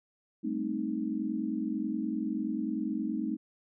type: chord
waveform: sine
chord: A half-diminished seventh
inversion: third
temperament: equal with one note detuned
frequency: 198.28 / 220 / 261.6 / 311.1 Hz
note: G3 / A3 / C4 / Eb4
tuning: +20 / 0 / 0 / 0 cents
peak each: -39 / -34 / -36 / -34 dBFS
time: 0.43-3.37 s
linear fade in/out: 20 ms
effects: none